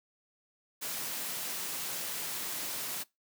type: high-pass noise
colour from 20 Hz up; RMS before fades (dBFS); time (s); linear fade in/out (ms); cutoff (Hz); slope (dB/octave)
white; -37; 0.81-3.04; 20; 120; 48
effects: noise-tail reverb RT60 0.2 s tail -22 dB re dry